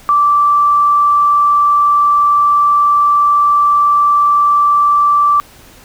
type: tone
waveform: sine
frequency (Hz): 1167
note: D6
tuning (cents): -11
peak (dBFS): -7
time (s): 0.09-5.4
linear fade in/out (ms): 0
effects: pink hiss -41 dBFS RMS until 5.84 s